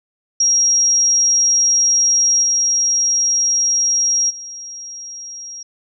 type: tone with level steps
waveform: sine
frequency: 5630 Hz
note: F8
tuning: 13 cents sharp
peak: -11 / -13 / -29 dBFS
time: 0.4-5.63 s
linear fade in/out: 5 ms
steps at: 2.42 / 4.29 s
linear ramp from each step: 20 ms
effects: none